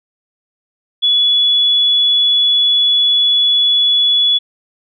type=tone; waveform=sine; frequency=3409 Hz; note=G#7; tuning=45 cents sharp; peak=-9 dBFS; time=1.02-4.39 s; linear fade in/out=20 ms; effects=none